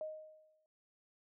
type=tone with exponential decay; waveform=sine; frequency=622.3 Hz; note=D#5; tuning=in tune; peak=-37 dBFS; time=0.01-0.66 s; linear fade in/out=1 ms; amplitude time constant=140 ms; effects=none